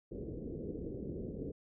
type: low-pass noise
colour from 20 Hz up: white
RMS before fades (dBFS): -42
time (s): 0.11-1.52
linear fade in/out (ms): 10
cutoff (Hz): 470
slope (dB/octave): 48
effects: none